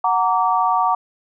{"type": "chord", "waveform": "sine", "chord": "Gb augmented", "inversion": "none", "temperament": "just", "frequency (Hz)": [740, 925, 1156.2], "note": ["Gb5", "Bb5", "D6"], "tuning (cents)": [0, -14, -27], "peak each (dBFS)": -19, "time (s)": [0.04, 0.95], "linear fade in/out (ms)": 5, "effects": []}